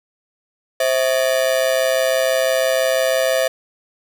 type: ring-modulated tone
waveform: 45% pulse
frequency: 590 Hz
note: D5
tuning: 8 cents sharp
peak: -12 dBFS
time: 0.8-3.48 s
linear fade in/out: 5 ms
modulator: 63 Hz
effects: 9-bit